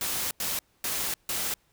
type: noise bursts at uneven times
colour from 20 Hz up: white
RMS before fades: -30 dBFS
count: 4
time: 0.01-0.31 / 0.4-0.59 / 0.84-1.14 / 1.29-1.54 s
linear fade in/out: 2 ms
effects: pink hiss -67 dBFS RMS until 1.72 s